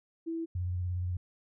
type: tone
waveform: sine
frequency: 329.2 Hz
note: E4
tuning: 2 cents flat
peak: -32 dBFS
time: 0.26-0.46 s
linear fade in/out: 20 ms
type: tone with vibrato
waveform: sine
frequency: 89.7 Hz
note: F2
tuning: 47 cents sharp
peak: -30 dBFS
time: 0.55-1.17 s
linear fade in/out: 5 ms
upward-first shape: square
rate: 17 Hz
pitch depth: 27 cents each way
effects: none